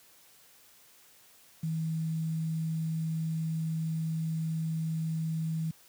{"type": "tone with quantisation", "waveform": "sine", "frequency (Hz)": 160.8, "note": "E3", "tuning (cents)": -43, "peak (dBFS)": -29, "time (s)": [1.63, 5.71], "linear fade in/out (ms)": 5, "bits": 9, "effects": ["white hiss -59 dBFS RMS until 5.88 s", "high-pass 60 Hz 12 dB/octave"]}